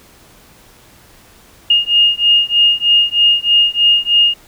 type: beating tone pair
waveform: sine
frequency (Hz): 2841 / 2844.2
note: F7 / F7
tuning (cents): +29 / +31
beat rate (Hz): 3.2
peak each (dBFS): -12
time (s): 1.7-4.34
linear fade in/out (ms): 5
effects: pink hiss -45 dBFS RMS until 4.47 s